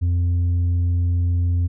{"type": "tone with tanh clipping", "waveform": "sine", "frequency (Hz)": 87.31, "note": "F2", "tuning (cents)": 0, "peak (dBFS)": -17, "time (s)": [0.01, 1.68], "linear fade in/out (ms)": 20, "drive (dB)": 3, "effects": []}